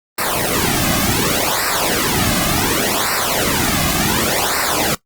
pink noise with flanger, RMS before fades -17 dBFS, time 0.18-4.95 s, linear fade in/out 5 ms, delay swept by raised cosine 0.3 to 2.2 ms, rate 0.68 Hz, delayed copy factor -0.9, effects noise-tail reverb RT60 0.1 s tail -18 dB re dry + Opus 32 kbps

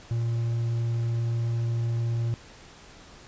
triangle tone, 116.54 Hz, A#2, in tune, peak -22 dBFS, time 0.11-2.34 s, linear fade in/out 0 ms, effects pink hiss -49 dBFS RMS until 3.27 s + resampled to 16000 Hz

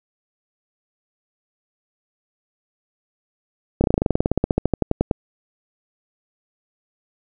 slowing click train, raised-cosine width 2 ms, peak -3 dBFS, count 23, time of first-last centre 3.81-5.112 s, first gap 30 ms, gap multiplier 1.06, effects none

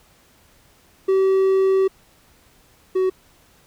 triangle tone pair in turn, 383.4 / 374.6 Hz, G4 / F#4, -38 / +21 cents, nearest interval unison, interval 41 cents, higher first, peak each -12 / -14 dBFS, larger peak first, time 1.08-1.88 / 2.95-3.1 s, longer first, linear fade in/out 10 ms, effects pink hiss -55 dBFS RMS until 3.66 s

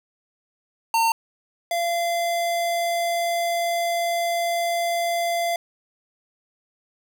square tone pair in turn, 910 / 685.7 Hz, A#5 / F5, -42 / -32 cents, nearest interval perfect fourth, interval 490 cents, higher first, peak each -18 / -22 dBFS, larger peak first, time 0.94-1.12 / 1.71-5.56 s, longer second, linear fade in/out 2 ms, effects none

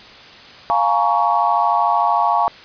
sine chord, Bb minor seventh, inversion second, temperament just, 699.2 / 839.1 / 932.3 / 1118.8 Hz, F5 / Ab5 / Bb5 / Db6, +2 / +18 / 0 / +16 cents, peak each -19 dBFS, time 0.7-2.48 s, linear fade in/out 0 ms, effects white hiss -40 dBFS RMS until 2.64 s + resampled to 11025 Hz

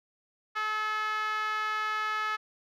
5% pulse tone with band-pass filter, 430 Hz, A4, 40 cents flat, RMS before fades -31 dBFS, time 0.55-2.37 s, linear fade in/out 20 ms, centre 1400 Hz, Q 3.7, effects none

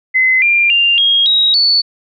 sine tone with pitch steps, 2044 / 2389 / 2792 / 3263 / 3814 / 4458 Hz, C7 / D7 / F7 / G#7 / A#7 / C#8, -41 / +29 / -1 / -31 / +39 / +9 cents, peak -8 dBFS, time 0.14-1.82 s, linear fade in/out 20 ms, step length 280 ms, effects none

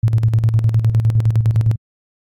sine tone with tremolo, 111.8 Hz, A2, 28 cents sharp, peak -9 dBFS, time 0.03-1.76 s, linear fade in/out 5 ms, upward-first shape square, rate 9.8 Hz, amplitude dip 60%, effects AAC 64 kbps

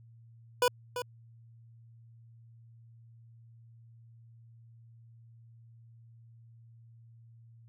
25% pulse tone with echo, 492.1 Hz, B4, 6 cents flat, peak -19 dBFS, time 0.62-0.68 s, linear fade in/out 2 ms, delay 340 ms, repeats 1, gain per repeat -10 dB, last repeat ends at 1.02 s, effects added 115 Hz sine -53 dBFS peak until 7.68 s

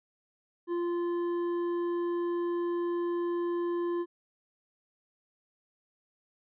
sine tone with hard clipping, 346.5 Hz, F4, 14 cents flat, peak -30 dBFS, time 0.67-4.06 s, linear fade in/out 50 ms, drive 7 dB, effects resampled to 8000 Hz

